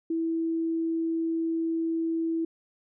sine tone, 328 Hz, E4, 9 cents flat, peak -25 dBFS, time 0.1-2.45 s, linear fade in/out 5 ms, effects none

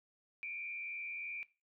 sine tone with frequency modulation, 2372 Hz, D7, 17 cents sharp, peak -39 dBFS, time 0.43-1.43 s, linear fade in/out 0 ms, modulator 83 Hz, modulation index 0.94, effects noise-tail reverb RT60 0.3 s tail -20 dB re dry

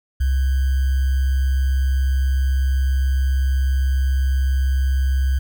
sine tone with sample-and-hold, 66.2 Hz, C2, 21 cents sharp, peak -15 dBFS, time 0.2-5.39 s, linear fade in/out 10 ms, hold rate 1575 Hz, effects none

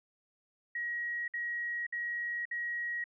sine tone bursts, 1900 Hz, A#6, 33 cents sharp, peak -33 dBFS, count 4, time 0.75-3.041 s, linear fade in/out 5 ms, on 530 ms, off 57 ms, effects none

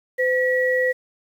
sine tone pair together, 509 / 1926.8 Hz, C5 / B6, -48 / -43 cents, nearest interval octave + major seventh, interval 2305 cents, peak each -19 / -21 dBFS, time 0.18-0.93 s, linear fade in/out 20 ms, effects 8-bit

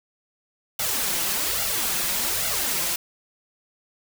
white noise with flanger, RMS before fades -25 dBFS, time 0.79-2.96 s, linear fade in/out 5 ms, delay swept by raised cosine 1.4 to 5.9 ms, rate 1.2 Hz, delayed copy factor +0.8, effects none

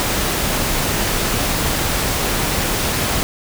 pink noise, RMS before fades -19 dBFS, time 0-3.23 s, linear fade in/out 0 ms, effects none

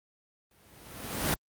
pink noise with exponential growth, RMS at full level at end -25 dBFS, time 0.51-1.34 s, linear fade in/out 1 ms, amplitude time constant 180 ms, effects high-pass 60 Hz 12 dB/octave + Opus 32 kbps

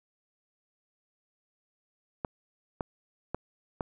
clicks, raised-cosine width 1 ms, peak -17 dBFS, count 4, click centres 2.248 / 2.808 / 3.346 / 3.808 s, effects none

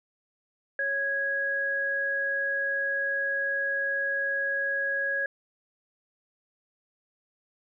sine tone pair together, 553 / 1657.1 Hz, C#5 / G#6, -4 / -4 cents, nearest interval octave + perfect fifth, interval 1900 cents, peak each -34 / -26 dBFS, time 0.79-5.26 s, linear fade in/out 2 ms, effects none

